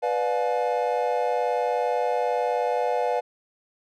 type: chord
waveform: triangle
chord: B diminished seventh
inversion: none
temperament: just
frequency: 493.9 / 592.7 / 711.2 / 853.4 Hz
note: B4 / D5 / F5 / Ab5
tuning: 0 / +16 / +31 / +47 cents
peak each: -24 / -27 / -25 / -27 dBFS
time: 0.02-3.21 s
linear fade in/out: 20 ms
effects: none